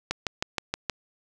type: click train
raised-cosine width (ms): 0.2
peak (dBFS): -9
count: 6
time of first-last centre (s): 0.11-0.897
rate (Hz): 6.35
effects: none

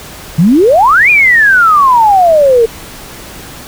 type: exponential two-way sweep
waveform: sine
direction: up then down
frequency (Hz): 150.5 to 2479 to 444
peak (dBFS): -3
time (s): 0.38-2.66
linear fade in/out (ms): 10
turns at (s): 1.1
effects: pink hiss -29 dBFS RMS until 3.67 s

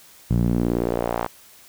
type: tone with band-pass filter sweep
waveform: sawtooth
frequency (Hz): 58.7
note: A#1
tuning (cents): +13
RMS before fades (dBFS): -22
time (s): 0.3-1.27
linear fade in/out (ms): 10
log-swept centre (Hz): 140 to 930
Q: 1.7
effects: white hiss -49 dBFS RMS until 1.68 s

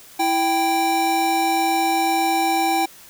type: tone pair together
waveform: square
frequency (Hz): 330 / 784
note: E4 / G5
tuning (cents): +2 / 0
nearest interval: octave + minor third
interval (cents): 1498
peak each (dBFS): -24 / -19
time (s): 0.19-2.86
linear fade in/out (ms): 10
effects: white hiss -45 dBFS RMS until 3.09 s

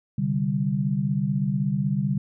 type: chord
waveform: sine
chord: C suspended second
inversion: none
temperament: equal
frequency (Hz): 130.81 / 146.83 / 196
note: C3 / D3 / G3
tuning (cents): 0 / 0 / 0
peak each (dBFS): -28 / -25 / -25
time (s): 0.18-2.18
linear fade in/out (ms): 5
effects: none

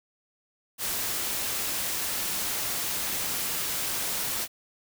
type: noise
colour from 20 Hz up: white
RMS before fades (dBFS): -30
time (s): 0.78-4.48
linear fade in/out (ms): 50
effects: none

